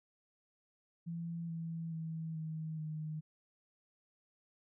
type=tone with pitch steps; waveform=sine; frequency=168.1 / 164.74 / 161.44 / 158.21 / 155.04 Hz; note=E3 / E3 / E3 / D#3 / D#3; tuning=+34 / -1 / -36 / +29 / -6 cents; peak=-38 dBFS; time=1.06-3.21 s; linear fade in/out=20 ms; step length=430 ms; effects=none